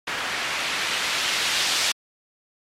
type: noise with low-pass filter sweep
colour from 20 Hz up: blue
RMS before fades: -25 dBFS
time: 0.07-1.92 s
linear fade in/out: 5 ms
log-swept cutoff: 1900 to 4000 Hz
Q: 0.91
effects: MP3 64 kbps